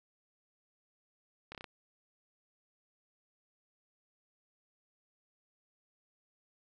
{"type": "slowing click train", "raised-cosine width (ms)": 0.3, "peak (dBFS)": -28, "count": 5, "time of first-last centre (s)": [1.52, 1.642], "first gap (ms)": 28, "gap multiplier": 1.06, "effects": []}